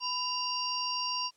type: harmonic tone with a mistuned harmonic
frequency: 932.3 Hz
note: A#5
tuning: in tune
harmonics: 1 / 3 / 5 / 6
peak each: -35 / -38 / -35 / -35 dBFS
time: 0-1.31 s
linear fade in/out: 50 ms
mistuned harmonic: 1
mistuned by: +120 cents
effects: white hiss -69 dBFS RMS until 1.36 s + low-pass 9000 Hz 12 dB/octave